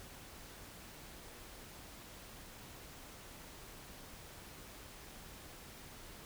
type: silence
effects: pink hiss -53 dBFS RMS until 6.25 s